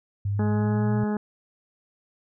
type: exponential sweep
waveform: sine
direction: up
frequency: 99.4 to 118.8 Hz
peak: -23 dBFS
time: 0.25-1.04 s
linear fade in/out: 5 ms
type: harmonic tone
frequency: 210 Hz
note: G#3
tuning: 19 cents sharp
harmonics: 1 / 2 / 3 / 4 / 5 / 6 / 7 / 8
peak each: -24 / -31 / -40 / -36 / -45 / -44 / -45 / -45 dBFS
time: 0.39-1.17 s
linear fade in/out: 2 ms
effects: none